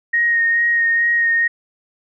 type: tone with vibrato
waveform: sine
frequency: 1864.7 Hz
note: A#6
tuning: in tune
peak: -13 dBFS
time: 0.13-1.48 s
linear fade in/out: 10 ms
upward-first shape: sine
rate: 2.3 Hz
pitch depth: 17 cents each way
effects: none